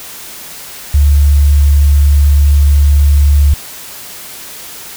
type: tone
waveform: sine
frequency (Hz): 71.8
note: D2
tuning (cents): -39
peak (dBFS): -4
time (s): 0.94-3.54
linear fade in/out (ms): 5
effects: white hiss -29 dBFS RMS until 4.96 s